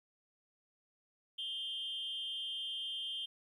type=tone with amplitude modulation; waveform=sine; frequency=3162 Hz; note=G7; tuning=14 cents sharp; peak=-33 dBFS; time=1.38-3.26 s; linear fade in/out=10 ms; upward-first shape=sine; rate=291 Hz; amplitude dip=80%; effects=tanh soft clip ceiling -32 dBFS + 12-bit